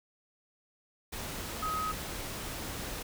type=tone in noise; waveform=sine; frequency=1265 Hz; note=D#6; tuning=28 cents sharp; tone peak=-31 dBFS; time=1.62-1.92 s; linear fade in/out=10 ms; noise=pink; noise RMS=-39 dBFS; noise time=1.12-3.03 s; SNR=+5 dB; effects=none